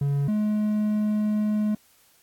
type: tone pair in turn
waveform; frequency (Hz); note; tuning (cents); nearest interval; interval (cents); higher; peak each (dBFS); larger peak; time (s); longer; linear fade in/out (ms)
triangle; 141.3 / 211.7; C#3 / G#3; +34 / +33; perfect fifth; 699; second; -19; neither; 0.01-0.28 / 0.28-1.75; second; 5
effects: white hiss -60 dBFS RMS until 2.22 s + AAC 64 kbps